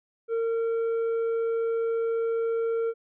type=tone with tanh clipping; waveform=sine; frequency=457.3 Hz; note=A#4; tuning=33 cents flat; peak=-25 dBFS; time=0.28-2.94 s; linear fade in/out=50 ms; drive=5 dB; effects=none